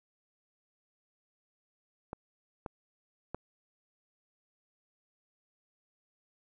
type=clicks; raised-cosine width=1 ms; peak=-24 / -24 / -22 dBFS; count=3; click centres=2.131 / 2.662 / 3.346 s; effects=none